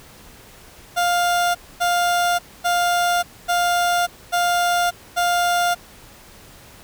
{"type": "tone bursts", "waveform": "30% pulse", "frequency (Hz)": 702, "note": "F5", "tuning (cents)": 9, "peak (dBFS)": -14, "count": 6, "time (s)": [0.96, 5.75], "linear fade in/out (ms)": 20, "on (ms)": 590, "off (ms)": 250, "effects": ["pink hiss -45 dBFS RMS until 6.83 s"]}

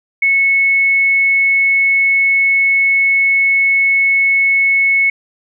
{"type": "tone", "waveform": "sine", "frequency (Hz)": 2200, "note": "C#7", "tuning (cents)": -14, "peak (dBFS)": -9, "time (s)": [0.22, 5.1], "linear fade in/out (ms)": 5, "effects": []}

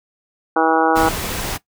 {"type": "harmonic tone", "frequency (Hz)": 161.3, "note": "E3", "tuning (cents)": -37, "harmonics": [2, 3, 4, 5, 6, 7, 8, 9], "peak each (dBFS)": [-19, -20, -24, -17, -23, -23, -24, -23], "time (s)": [0.56, 1.09], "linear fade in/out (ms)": 5}
{"type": "noise", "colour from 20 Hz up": "pink", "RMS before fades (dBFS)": -24, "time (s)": [0.95, 1.58], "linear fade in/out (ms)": 20}
{"effects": ["noise-tail reverb RT60 0.1 s tail -17 dB re dry"]}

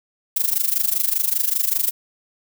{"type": "noise with amplitude modulation", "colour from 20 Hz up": "violet", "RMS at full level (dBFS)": -17, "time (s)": [0.36, 1.91], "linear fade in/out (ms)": 5, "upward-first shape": "sine", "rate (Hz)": 25.1, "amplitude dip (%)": 85, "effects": []}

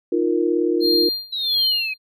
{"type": "chord", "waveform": "sine", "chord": "Eb suspended second", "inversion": "none", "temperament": "equal", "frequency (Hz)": [311.1, 349.2, 466.2], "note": ["Eb4", "F4", "Bb4"], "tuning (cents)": [0, 0, 0], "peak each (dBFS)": [-22, -19, -23], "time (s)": [0.12, 1.09], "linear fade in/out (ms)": 5}
{"type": "tone with tremolo", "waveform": "triangle", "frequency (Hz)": 4200, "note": "C8", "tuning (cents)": 6, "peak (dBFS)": -15, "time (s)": [0.8, 1.98], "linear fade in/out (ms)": 50, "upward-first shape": "sine", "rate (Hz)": 1.5, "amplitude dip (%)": 95}
{"type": "exponential sweep", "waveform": "sine", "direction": "down", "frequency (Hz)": [3987, 2489], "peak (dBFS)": -23, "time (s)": [1.32, 1.94], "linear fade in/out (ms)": 10}
{"effects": []}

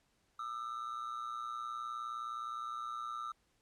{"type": "ring-modulated tone", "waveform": "triangle", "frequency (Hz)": 1266, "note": "D#6", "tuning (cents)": 30, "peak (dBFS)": -34, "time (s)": [0.39, 3.32], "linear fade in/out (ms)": 5, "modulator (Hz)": 59.7, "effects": ["pink hiss -75 dBFS RMS until 3.61 s", "low-pass 10000 Hz 12 dB/octave"]}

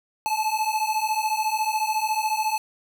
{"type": "beating tone pair", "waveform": "square", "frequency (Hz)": [859, 873], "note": ["A5", "A5"], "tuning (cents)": [-42, -14], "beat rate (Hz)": 14, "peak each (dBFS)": -26, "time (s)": [0.26, 2.58], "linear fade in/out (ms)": 0, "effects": []}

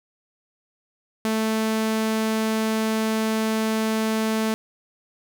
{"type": "tone", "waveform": "sawtooth", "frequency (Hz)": 220, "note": "A3", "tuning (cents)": 0, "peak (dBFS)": -17, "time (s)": [1.25, 4.54], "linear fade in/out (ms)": 0, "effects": []}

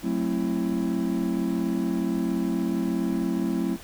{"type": "chord", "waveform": "triangle", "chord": "F# half-diminished seventh", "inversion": "none", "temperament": "just", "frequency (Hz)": [185, 222, 266.4, 333], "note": ["F#3", "A3", "C4", "E4"], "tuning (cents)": [0, 16, 31, 18], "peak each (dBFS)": -27, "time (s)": [0.02, 3.78], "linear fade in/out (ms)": 50, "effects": ["pink hiss -45 dBFS RMS until 3.83 s"]}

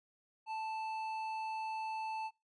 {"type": "tone with hard clipping", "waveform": "triangle", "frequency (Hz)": 880, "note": "A5", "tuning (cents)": 0, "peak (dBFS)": -39, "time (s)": [0.46, 2.31], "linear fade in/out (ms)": 50, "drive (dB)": 12, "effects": ["noise-tail reverb RT60 0.2 s tail -21 dB re dry", "resampled to 22050 Hz"]}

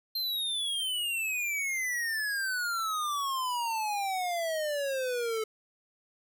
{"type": "exponential sweep", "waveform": "square", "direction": "down", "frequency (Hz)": [4186, 432.7], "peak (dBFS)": -30, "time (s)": [0.15, 5.44], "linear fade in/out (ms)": 5, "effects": []}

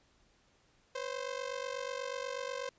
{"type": "ring-modulated tone", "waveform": "sawtooth", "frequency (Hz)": 521, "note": "C5", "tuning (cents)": -7, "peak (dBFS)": -30, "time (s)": [0.95, 2.69], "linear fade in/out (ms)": 0, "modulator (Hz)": 24.1, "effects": ["pink hiss -69 dBFS RMS until 2.78 s", "resampled to 16000 Hz"]}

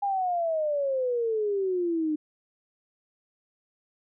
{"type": "exponential sweep", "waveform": "sine", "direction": "down", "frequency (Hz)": [816, 300.7], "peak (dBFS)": -24, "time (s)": [0.02, 2.16], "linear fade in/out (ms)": 10, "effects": []}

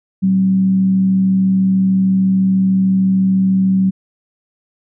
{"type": "tone with frequency modulation", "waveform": "sine", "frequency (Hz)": 190, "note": "F#3", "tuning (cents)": 46, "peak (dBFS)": -10, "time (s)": [0.22, 3.91], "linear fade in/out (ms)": 20, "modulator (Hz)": 73.7, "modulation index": 0.22, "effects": []}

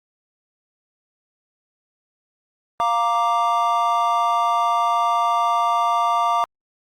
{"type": "chord", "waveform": "triangle", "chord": "Bb major", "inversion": "second", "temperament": "equal", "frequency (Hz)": [698.5, 932.3, 1174.7], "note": ["F5", "Bb5", "D6"], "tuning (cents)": [0, 0, 0], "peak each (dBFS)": [-20, -20, -18], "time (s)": [2.8, 6.44], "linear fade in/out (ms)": 0, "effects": ["Opus 32 kbps"]}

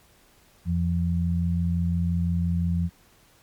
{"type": "tone pair together", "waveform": "sine", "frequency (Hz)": [86, 171.78], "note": ["F2", "F3"], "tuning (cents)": [-26, -28], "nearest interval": "octave", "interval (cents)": 1198, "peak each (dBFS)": -24, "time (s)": [0.65, 2.9], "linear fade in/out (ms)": 50, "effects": ["pink hiss -58 dBFS RMS until 3.42 s", "MP3 96 kbps"]}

